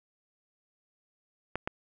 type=clicks; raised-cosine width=0.5 ms; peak=-16 dBFS; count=2; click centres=1.556 / 1.675 s; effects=none